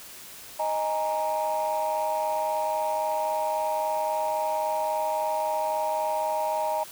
sine chord, D# suspended fourth, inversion none, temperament just, 622.3 / 829.7 / 933.4 Hz, D#5 / G#5 / A#5, 0 / -2 / +2 cents, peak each -27 / -29 / -27 dBFS, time 0.59-6.84 s, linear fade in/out 10 ms, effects tanh soft clip ceiling -19 dBFS + white hiss -44 dBFS RMS until 6.91 s

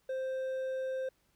triangle tone with hard clipping, 523.3 Hz, C5, in tune, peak -34 dBFS, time 0.09-1.09 s, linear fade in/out 5 ms, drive 7 dB, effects pink hiss -73 dBFS RMS until 1.35 s

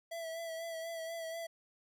square tone with vibrato, 659.3 Hz, E5, in tune, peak -40 dBFS, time 0.11-1.47 s, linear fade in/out 10 ms, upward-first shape sine, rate 4.1 Hz, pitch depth 31 cents each way, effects none

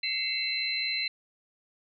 sine tone cluster, 2073 / 2197 / 2678 / 4067 Hz, C7 / C#7 / E7 / C8, -17 / -16 / +27 / -50 cents, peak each -36 / -35 / -35 / -30 dBFS, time 0.03-1.08 s, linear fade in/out 5 ms, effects none

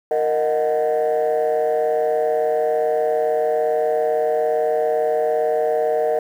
sine chord, D# minor, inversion second, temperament equal with one note detuned, 463.5 / 622.3 / 740 Hz, A#4 / D#5 / F#5, -10 / 0 / 0 cents, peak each -18 / -19 / -22 dBFS, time 0.11-6.19 s, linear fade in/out 2 ms, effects tanh soft clip ceiling -12 dBFS + 8-bit

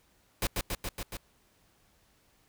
pink noise with echo, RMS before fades -29 dBFS, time 0.42-0.47 s, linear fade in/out 2 ms, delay 140 ms, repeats 5, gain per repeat -2 dB, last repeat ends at 1.17 s, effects pink hiss -67 dBFS RMS until 2.48 s

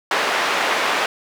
white band-pass noise, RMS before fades -20 dBFS, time 0.11-1.06 s, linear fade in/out 2 ms, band 430 to 2100 Hz, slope 12 dB/octave, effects none

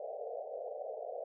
pink band-pass noise, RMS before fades -42 dBFS, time 0-1.24 s, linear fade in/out 5 ms, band 450 to 730 Hz, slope 96 dB/octave, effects none

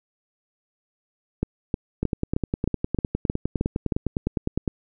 two click trains, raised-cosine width 3 ms, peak -10 / -9 dBFS, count 27 / 9, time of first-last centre 2.03-4.678 / 1.43-3.922 s, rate 9.82 / 3.21 Hz, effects none

